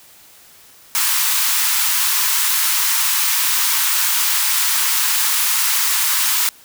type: high-pass noise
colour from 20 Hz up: white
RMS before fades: -17 dBFS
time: 0.95-6.49 s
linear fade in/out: 0 ms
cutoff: 860 Hz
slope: 96 dB/octave
effects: white hiss -46 dBFS RMS until 6.64 s